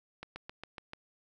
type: slowing click train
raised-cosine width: 0.3 ms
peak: -26 dBFS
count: 6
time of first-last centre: 0.23-0.934 s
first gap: 130 ms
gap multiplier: 1.04
effects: none